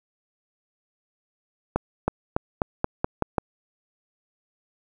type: accelerating click train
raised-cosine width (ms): 1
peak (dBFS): -7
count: 8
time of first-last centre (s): 1.76-3.382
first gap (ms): 320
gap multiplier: 0.89
effects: 8-bit